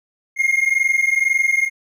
triangle tone pair together, 2125 / 2147 Hz, C7 / C7, +26 / +44 cents, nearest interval unison, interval 18 cents, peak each -16 dBFS, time 0.36-1.7 s, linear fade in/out 50 ms, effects none

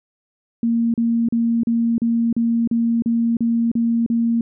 sine tone bursts, 231.9 Hz, A#3, 9 cents flat, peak -15 dBFS, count 11, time 0.63-4.41 s, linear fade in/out 2 ms, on 310 ms, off 37 ms, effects none

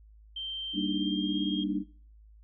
sine tone with pitch glide, 3136 to 3230 Hz, G7 to G#7, 0 to -49 cents, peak -34 dBFS, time 0.36-1.64 s, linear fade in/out 5 ms, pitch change +51 cents, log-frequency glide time 0.72-1.39 s
sine chord, Eb major seventh, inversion first, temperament equal, 196 / 233.1 / 293.7 / 311.1 Hz, G3 / Bb3 / D4 / Eb4, 0 / 0 / 0 / 0 cents, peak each -33 / -37 / -31 / -35 dBFS, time 0.73-1.84 s, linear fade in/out 50 ms
effects noise-tail reverb RT60 0.5 s tail -23 dB re dry + added 53 Hz sine -52 dBFS peak until 2.43 s

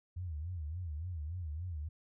sine tone with vibrato, 82.3 Hz, E2, 2 cents flat, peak -37 dBFS, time 0.16-1.89 s, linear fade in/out 10 ms, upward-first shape sine, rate 3.5 Hz, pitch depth 190 cents each way, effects none

